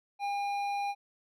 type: tone with hard clipping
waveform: triangle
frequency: 807 Hz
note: G#5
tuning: 50 cents flat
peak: -32 dBFS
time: 0.19-0.95 s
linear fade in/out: 50 ms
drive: 13 dB
effects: none